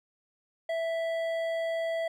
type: tone with hard clipping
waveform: sine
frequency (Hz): 659.3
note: E5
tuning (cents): 0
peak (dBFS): -30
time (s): 0.69-2.08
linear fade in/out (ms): 5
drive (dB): 9
effects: none